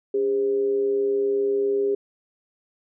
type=tone with amplitude modulation; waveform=sine; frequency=403.8 Hz; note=G#4; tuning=49 cents flat; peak=-17 dBFS; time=0.14-1.95 s; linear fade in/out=5 ms; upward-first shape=sine; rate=120 Hz; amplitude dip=50%; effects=none